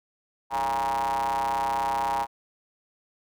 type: ring-modulated tone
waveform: square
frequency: 64 Hz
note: C2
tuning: 38 cents flat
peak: -22 dBFS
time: 0.5-2.27 s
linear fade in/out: 50 ms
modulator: 880 Hz
effects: none